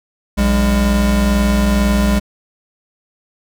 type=tone pair together; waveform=square; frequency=60.1 / 202.4 Hz; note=B1 / G#3; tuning=-46 / -44 cents; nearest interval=octave + major sixth; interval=2102 cents; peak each=-15 dBFS; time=0.37-2.2 s; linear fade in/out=20 ms; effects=none